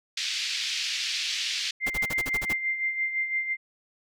white band-pass noise, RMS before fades -30 dBFS, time 0.17-1.71 s, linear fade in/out 5 ms, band 2200 to 5100 Hz, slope 24 dB/octave
sine tone with tremolo, 2093 Hz, C7, in tune, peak -23 dBFS, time 1.8-3.57 s, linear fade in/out 50 ms, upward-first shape sine, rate 5.9 Hz, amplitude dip 60%
pink noise bursts, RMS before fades -33 dBFS, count 9, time 1.86-2.533 s, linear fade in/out 10 ms, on 41 ms, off 38 ms
effects none

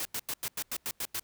white noise bursts, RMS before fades -34 dBFS, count 9, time 0-1.196 s, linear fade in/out 2 ms, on 52 ms, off 91 ms, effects pink hiss -70 dBFS RMS until 1.23 s

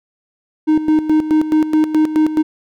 triangle tone with tremolo, 310 Hz, D#4, 6 cents flat, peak -7 dBFS, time 0.67-2.43 s, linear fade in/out 20 ms, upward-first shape square, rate 4.7 Hz, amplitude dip 70%, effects none

